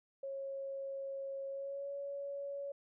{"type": "tone with pitch glide", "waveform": "sine", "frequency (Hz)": [546, 561.7], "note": ["C#5", "C#5"], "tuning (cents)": [-26, 23], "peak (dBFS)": -39, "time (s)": [0.23, 2.72], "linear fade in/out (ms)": 5, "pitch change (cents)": 49, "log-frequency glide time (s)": [1.48, 1.9], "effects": []}